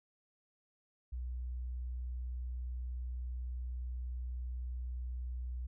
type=tone; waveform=sine; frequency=61.74 Hz; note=B1; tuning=in tune; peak=-37 dBFS; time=1.12-5.67 s; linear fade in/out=10 ms; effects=none